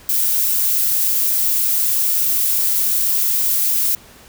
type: noise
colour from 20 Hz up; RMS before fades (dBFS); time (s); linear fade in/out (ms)
violet; -17; 0.09-3.95; 2
effects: pink hiss -44 dBFS RMS until 4.28 s